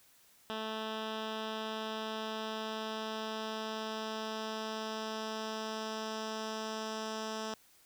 10% pulse tone with low-pass filter sweep, 219 Hz, A3, 8 cents flat, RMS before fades -39 dBFS, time 0.5-7.54 s, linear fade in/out 0 ms, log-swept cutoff 3600 to 5900 Hz, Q 1.9, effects white hiss -64 dBFS RMS until 7.85 s

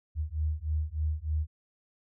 sine beating tone pair, 75.6 / 78.9 Hz, D#2 / D#2, -49 / +25 cents, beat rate 3.3 Hz, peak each -31 / -31 dBFS, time 0.15-1.47 s, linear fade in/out 50 ms, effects none

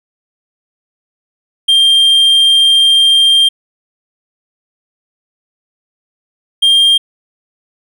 triangle tone pair in turn, 3187 / 3201 Hz, G7 / G7, +28 / +36 cents, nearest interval unison, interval 8 cents, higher second, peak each -4 dBFS, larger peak neither, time 1.68-3.49 / 6.62-6.98 s, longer first, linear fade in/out 10 ms, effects none

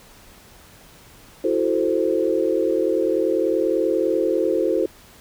sine chord, F# half-diminished seventh, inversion third, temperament equal, 329.6 / 370 / 440 / 523.3 Hz, E4 / F#4 / A4 / C5, 0 / 0 / 0 / 0 cents, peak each -23 dBFS, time 1.44-4.86 s, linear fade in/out 5 ms, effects pink hiss -48 dBFS RMS until 5.2 s

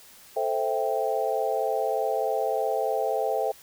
sine chord, A minor seventh, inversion none, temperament equal, 440 / 523.3 / 659.3 / 784 Hz, A4 / C5 / E5 / G5, 0 / 0 / 0 / 0 cents, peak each -29 dBFS, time 0.36-3.52 s, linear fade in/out 10 ms, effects white hiss -51 dBFS RMS until 3.62 s

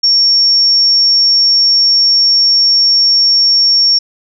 sine tone, 5500 Hz, F8, 27 cents flat, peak -6 dBFS, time 0.03-3.99 s, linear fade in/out 10 ms, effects none

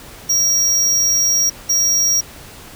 square tone bursts at uneven times, 5660 Hz, F8, 22 cents sharp, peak -13 dBFS, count 2, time 0.29-1.5 / 1.69-2.21 s, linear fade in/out 10 ms, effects pink hiss -38 dBFS RMS until 2.75 s

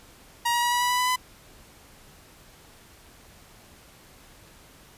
sawtooth tone with pitch steps, 947 / 955.2 / 963.6 / 971.9 / 980.4 / 988.9 / 997.5 / 1006.2 Hz, A#5 / A#5 / B5 / B5 / B5 / B5 / B5 / B5, +27 / +42 / -43 / -28 / -13 / +2 / +17 / +32 cents, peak -18 dBFS, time 0.45-1.162 s, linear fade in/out 10 ms, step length 89 ms, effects pink hiss -52 dBFS RMS until 4.97 s + resampled to 32000 Hz

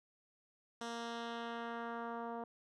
10% pulse tone with low-pass filter sweep, 233.1 Hz, A#3, in tune, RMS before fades -43 dBFS, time 0.81-2.44 s, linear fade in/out 2 ms, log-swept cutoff 6900 to 820 Hz, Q 1.2, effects none

